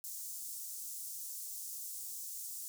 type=high-pass noise; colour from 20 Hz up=pink; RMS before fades=-44 dBFS; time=0.04-2.68 s; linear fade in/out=0 ms; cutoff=6700 Hz; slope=24 dB/octave; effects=none